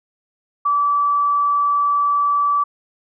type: tone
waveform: sine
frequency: 1155 Hz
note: D6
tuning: 29 cents flat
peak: -14 dBFS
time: 0.65-2.64 s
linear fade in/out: 10 ms
effects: none